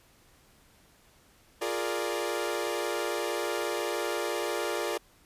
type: chord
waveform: sawtooth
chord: Bb dominant seventh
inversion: second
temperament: equal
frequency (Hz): 349.2 / 415.3 / 466.2 / 587.3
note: F4 / Ab4 / Bb4 / D5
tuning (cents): 0 / 0 / 0 / 0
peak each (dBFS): -31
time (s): 1.61-4.98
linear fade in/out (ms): 10
effects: pink hiss -61 dBFS RMS until 5.25 s + resampled to 32000 Hz